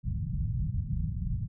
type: low-pass noise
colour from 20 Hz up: white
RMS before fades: -31 dBFS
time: 0.03-1.48 s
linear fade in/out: 50 ms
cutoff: 170 Hz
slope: 48 dB/octave
effects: none